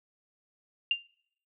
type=tone with exponential decay; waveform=sine; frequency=2794 Hz; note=F7; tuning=in tune; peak=-19 dBFS; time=0.91-1.01 s; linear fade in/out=2 ms; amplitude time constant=20 ms; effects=noise-tail reverb RT60 0.6 s tail -21 dB re dry